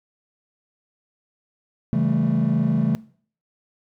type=chord; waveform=triangle; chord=A dominant seventh; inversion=first; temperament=just; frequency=137.5 / 165 / 198 / 220 Hz; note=C#3 / E3 / G3 / A3; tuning=-14 / +2 / +18 / 0 cents; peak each=-21 / -21 / -24 / -20 dBFS; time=1.93-2.95 s; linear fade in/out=0 ms; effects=noise-tail reverb RT60 0.5 s tail -21 dB re dry + tanh soft clip ceiling -8 dBFS